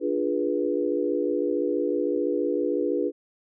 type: chord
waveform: sine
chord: D diminished seventh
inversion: none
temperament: equal with one note detuned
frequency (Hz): 293.7 / 349.2 / 415.3 / 489.3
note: D4 / F4 / Ab4 / Cb5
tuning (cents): 0 / 0 / 0 / -16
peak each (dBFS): -28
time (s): 0-3.12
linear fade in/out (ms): 50
effects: none